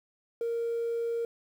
triangle tone, 465.3 Hz, A#4, 3 cents flat, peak -25 dBFS, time 0.41-1.25 s, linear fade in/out 2 ms, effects tanh soft clip ceiling -25 dBFS + 10-bit

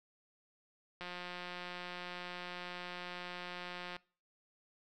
click train, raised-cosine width 0.3 ms, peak -28 dBFS, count 527, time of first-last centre 1.01-3.965 s, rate 178 Hz, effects noise-tail reverb RT60 0.4 s tail -23 dB re dry

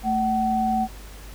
sine tone pair together, 221.4 / 754.9 Hz, A3 / F#5, +11 / +35 cents, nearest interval octave + major sixth, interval 2124 cents, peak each -24 / -21 dBFS, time 0.03-0.88 s, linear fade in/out 50 ms, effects added 50 Hz sine -39 dBFS peak until 1.34 s + pink hiss -45 dBFS RMS until 1.34 s

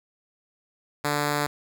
5% pulse tone, 146.6 Hz, D3, 3 cents flat, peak -12 dBFS, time 1.04-1.47 s, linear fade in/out 10 ms, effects none

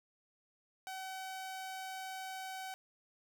sawtooth tone, 759 Hz, F#5, 44 cents sharp, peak -38 dBFS, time 0.87-2.74 s, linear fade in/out 0 ms, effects none

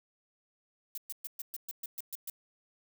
violet noise bursts, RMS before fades -39 dBFS, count 10, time 0.95-2.3 s, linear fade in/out 2 ms, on 27 ms, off 120 ms, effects none

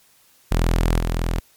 sawtooth tone with level steps, 41.74 Hz, E1, 22 cents sharp, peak -12 / -16 dBFS, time 0.51-1.4 s, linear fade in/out 10 ms, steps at 0.98 s, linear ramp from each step 20 ms, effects white hiss -56 dBFS RMS until 1.56 s + MP3 96 kbps

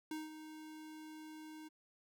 square tone with ADSR envelope, 311.1 Hz, D#4, in tune, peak -40 dBFS, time 0.11-1.69 s, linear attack 3 ms, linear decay 180 ms, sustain -10 dB, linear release 18 ms, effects none

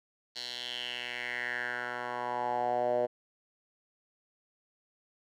10% pulse tone with band-pass filter sweep, 122.3 Hz, B2, 16 cents flat, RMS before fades -34 dBFS, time 0.35-3.07 s, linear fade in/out 20 ms, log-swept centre 4300 to 560 Hz, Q 4.4, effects none

